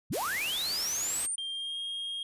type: linear sweep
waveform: sine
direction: up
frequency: 65.41 to 9260 Hz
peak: -30 dBFS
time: 0.1-1.36 s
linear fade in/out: 10 ms
type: noise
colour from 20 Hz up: white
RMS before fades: -37 dBFS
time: 0.12-1.27 s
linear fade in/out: 20 ms
type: tone with pitch glide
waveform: triangle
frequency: 3189 to 3245 Hz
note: G7 to G#7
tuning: +29 to -41 cents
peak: -32 dBFS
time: 1.38-2.23 s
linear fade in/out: 2 ms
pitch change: +30 cents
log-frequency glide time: 1.5-1.79 s
effects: resampled to 32000 Hz